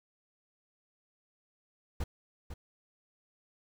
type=noise with echo; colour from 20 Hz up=brown; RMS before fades=-33 dBFS; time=2-2.04 s; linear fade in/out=5 ms; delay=500 ms; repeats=1; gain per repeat=-9 dB; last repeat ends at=2.54 s; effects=none